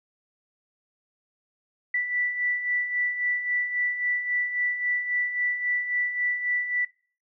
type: beating tone pair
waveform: sine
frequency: 1966 / 1969.7 Hz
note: B6 / B6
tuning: -8 / -5 cents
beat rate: 3.7 Hz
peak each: -32 / -25 dBFS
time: 1.94-6.85 s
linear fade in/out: 5 ms
effects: noise-tail reverb RT60 0.4 s tail -20 dB re dry